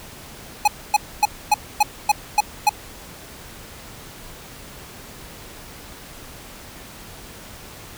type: tone bursts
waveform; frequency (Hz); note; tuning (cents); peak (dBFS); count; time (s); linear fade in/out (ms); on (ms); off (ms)
square; 840; G#5; +19; -12; 8; 0.65-2.694; 5; 28; 260
effects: pink hiss -40 dBFS RMS until 7.97 s